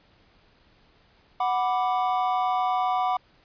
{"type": "chord", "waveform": "triangle", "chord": "B minor", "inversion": "second", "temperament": "equal", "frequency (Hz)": [740, 987.8, 1174.7], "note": ["F#5", "B5", "D6"], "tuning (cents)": [0, 0, 0], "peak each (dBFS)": [-22, -27, -27], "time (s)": [1.4, 3.17], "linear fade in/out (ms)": 5, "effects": ["pink hiss -60 dBFS RMS until 3.44 s", "resampled to 11025 Hz"]}